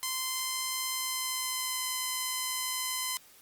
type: tone with pitch glide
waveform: 5% pulse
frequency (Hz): 1036 to 1023.5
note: C6 to C6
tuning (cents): -17 to -38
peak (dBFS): -19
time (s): 0.03-3.17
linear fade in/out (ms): 0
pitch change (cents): -21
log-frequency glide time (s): 0.86-1.87
effects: white hiss -57 dBFS RMS until 3.41 s + Opus 32 kbps